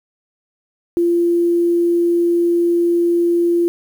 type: tone with quantisation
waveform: sine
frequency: 344 Hz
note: F4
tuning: 26 cents flat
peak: -12 dBFS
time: 0.97-3.68 s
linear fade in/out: 0 ms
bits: 7
effects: none